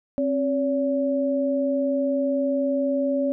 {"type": "tone pair together", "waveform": "sine", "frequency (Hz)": [267.6, 568], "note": ["C4", "C#5"], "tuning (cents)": [39, 42], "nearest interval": "octave + minor second", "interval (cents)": 1303, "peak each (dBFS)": -23, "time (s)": [0.18, 3.32], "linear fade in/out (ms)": 0, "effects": []}